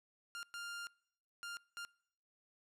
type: tone bursts at uneven times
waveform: sawtooth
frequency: 1400 Hz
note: F6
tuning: 4 cents sharp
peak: -40 dBFS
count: 4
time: 0.35-0.43 / 0.54-0.87 / 1.43-1.57 / 1.77-1.85 s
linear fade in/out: 0 ms
effects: noise-tail reverb RT60 0.7 s tail -24 dB re dry + low-pass 11000 Hz 12 dB/octave